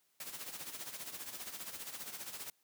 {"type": "noise with tremolo", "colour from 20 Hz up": "white", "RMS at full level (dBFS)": -43, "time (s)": [0.2, 2.5], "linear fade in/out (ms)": 2, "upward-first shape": "sine", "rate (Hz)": 15, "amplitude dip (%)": 65, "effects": ["white hiss -75 dBFS RMS until 2.63 s", "high-pass 100 Hz 12 dB/octave"]}